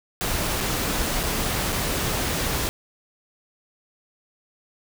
pink noise with dropouts, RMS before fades -25 dBFS, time 0.21-2.69 s, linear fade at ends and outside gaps 0 ms, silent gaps 0.604-0.608 / 1.232-1.236 / 1.722-1.726 s, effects none

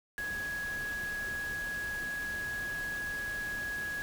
sine tone in noise, 1668 Hz, G#6, 7 cents sharp, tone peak -34 dBFS, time 0.18-4.02 s, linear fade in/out 0 ms, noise pink, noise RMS -45 dBFS, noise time 0.18-4.02 s, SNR +8 dB, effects none

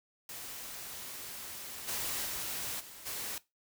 white noise with level steps, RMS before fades -44 / -36 / -38 / -50 / -39 dBFS, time 0.29-3.38 s, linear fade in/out 2 ms, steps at 1.87 / 2.25 / 2.79 / 3.05 s, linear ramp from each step 20 ms, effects noise-tail reverb RT60 0.2 s tail -18 dB re dry

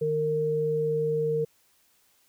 sine tone pair together, 153.9 / 459.1 Hz, D#3 / A#4, -19 / -26 cents, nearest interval octave + perfect fifth, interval 1893 cents, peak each -31 / -24 dBFS, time 0.01-1.45 s, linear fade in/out 10 ms, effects white hiss -65 dBFS RMS until 2.28 s

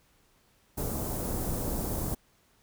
pink band-stop noise, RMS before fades -32 dBFS, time 0.77-2.15 s, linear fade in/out 10 ms, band 690 to 10000 Hz, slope 12 dB/octave, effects pink hiss -66 dBFS RMS until 2.62 s

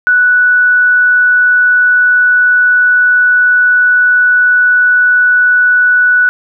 sine tone, 1479 Hz, F#6, 1 cent flat, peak -5 dBFS, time 0.07-6.29 s, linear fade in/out 0 ms, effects none

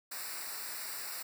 white noise with comb filter, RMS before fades -41 dBFS, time 0.11-1.23 s, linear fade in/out 10 ms, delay 0.31 ms, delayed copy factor -0.85, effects none

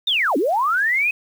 sine linear two-way sweep, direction down then up, 3759 to 248.8 to 2567 Hz, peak -16 dBFS, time 0.07-1.11 s, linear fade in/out 5 ms, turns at 0.37 s, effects 7-bit

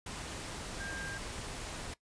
sine tone in noise, 1600 Hz, G6, 35 cents sharp, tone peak -41 dBFS, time 0.8-1.18 s, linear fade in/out 5 ms, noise pink, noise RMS -42 dBFS, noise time 0.06-1.94 s, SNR -2 dB, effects noise-tail reverb RT60 0.1 s tail -18 dB re dry + resampled to 22050 Hz

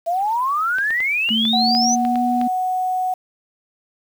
sine exponential sweep, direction up, 659.3 to 6272 Hz, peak -17 dBFS, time 0.06-1.96 s, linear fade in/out 20 ms
clicks, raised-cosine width 0.3 ms, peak -16 dBFS, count 9, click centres 0.785 / 0.906 / 1.004 / 1.29 / 1.453 / 1.75 / 2.051 / 2.157 / 2.414 s
sine tone with pitch glide, 223.1 to 243.3 Hz, A3 to B3, +24 to -26 cents, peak -19 dBFS, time 1.3-2.48 s, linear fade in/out 10 ms, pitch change +150 cents, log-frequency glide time 1.45-2.22 s
sine tone, 740 Hz, F#5, in tune, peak -18 dBFS, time 1.53-3.14 s, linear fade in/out 5 ms
effects 7-bit

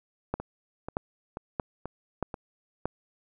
two click trains, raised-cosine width 1 ms, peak -21 / -14 dBFS, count 5 / 5, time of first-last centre 0.4-2.342 / 0.34-2.856 s, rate 2.06 / 1.59 Hz, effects none

